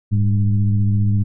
sine tone with frequency modulation, 103.83 Hz, G#2, in tune, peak -13 dBFS, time 0.11-1.24 s, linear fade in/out 20 ms, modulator 96.4 Hz, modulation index 0.74, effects none

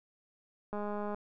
click train, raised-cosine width 1 ms, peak -25 dBFS, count 87, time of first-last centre 0.73-1.145 s, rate 207 Hz, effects none

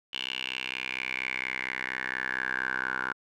10% pulse tone with band-pass filter sweep, 64.3 Hz, C2, 30 cents flat, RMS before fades -33 dBFS, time 0.13-3.13 s, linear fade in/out 5 ms, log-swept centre 3000 to 1400 Hz, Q 6.9, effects none

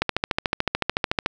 click train, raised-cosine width 0.3 ms, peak -4 dBFS, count 18, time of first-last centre 0.02-1.261 s, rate 13.7 Hz, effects none

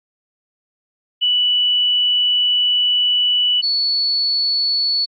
sine tone pair in turn, 2960 / 4426 Hz, F#7 / C#8, 0 / -3 cents, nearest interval perfect fifth, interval 697 cents, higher second, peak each -13 / -15 dBFS, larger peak first, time 1.21-3.62 / 3.62-5.06 s, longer first, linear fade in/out 20 ms, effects AAC 48 kbps

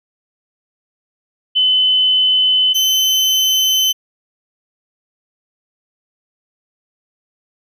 sine / 35% pulse tone pair in turn, 3029 / 3055 Hz, F#7 / G7, +40 / -45 cents, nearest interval unison, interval 15 cents, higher second, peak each -10 dBFS, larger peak neither, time 1.55-2.74 / 2.74-3.93 s, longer neither, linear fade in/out 20 ms, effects none

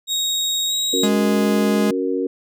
30% pulse tone with pitch glide, 3768 to 3810 Hz, A#7 to A#7, +18 to +37 cents, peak -16 dBFS, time 0.07-1.09 s, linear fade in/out 50 ms, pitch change +19 cents, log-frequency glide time 0.67-0.73 s
sine chord, F# major, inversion second, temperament equal, 277.2 / 370 / 466.2 Hz, C#4 / F#4 / A#4, 0 / 0 / 0 cents, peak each -23 dBFS, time 0.93-2.27 s, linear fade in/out 5 ms
45% pulse tone, 207.7 Hz, G#3, in tune, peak -17 dBFS, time 1.03-1.91 s, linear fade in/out 5 ms
effects none

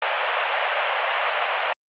pink band-pass noise, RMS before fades -23 dBFS, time 0.02-1.73 s, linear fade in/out 2 ms, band 550 to 3100 Hz, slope 48 dB/octave, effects Opus 32 kbps

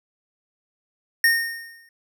square tone with exponential decay, 1841 Hz, A#6, 22 cents flat, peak -13 dBFS, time 1.24-1.89 s, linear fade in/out 2 ms, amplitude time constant 140 ms, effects none

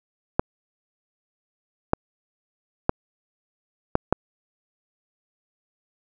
clicks, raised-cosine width 1 ms, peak -3 dBFS, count 5, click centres 0.395 / 1.934 / 2.894 / 3.954 / 4.126 s, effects none

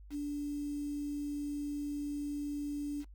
sine tone with quantisation, 290.3 Hz, D4, 20 cents flat, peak -34 dBFS, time 0.1-3.05 s, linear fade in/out 50 ms, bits 9, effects noise-tail reverb RT60 0.1 s tail -22 dB re dry + added 50 Hz sine -50 dBFS peak until 3.14 s

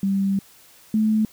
sine tone pair in turn, 195.7 / 216.8 Hz, G3 / A3, -3 / -25 cents, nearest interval major second, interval 178 cents, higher second, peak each -18 / -16 dBFS, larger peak second, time 0.03-0.39 / 0.94-1.25 s, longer first, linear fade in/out 2 ms, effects white hiss -51 dBFS RMS until 1.32 s

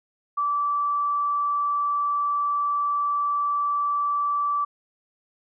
sine tone, 1160 Hz, D6, 22 cents flat, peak -21 dBFS, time 0.37-4.65 s, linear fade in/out 10 ms, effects none

